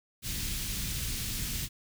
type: band-stop noise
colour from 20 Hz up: pink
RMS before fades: -34 dBFS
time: 0.22-1.69 s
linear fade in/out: 50 ms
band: 170 to 2900 Hz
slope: 12 dB/octave
effects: none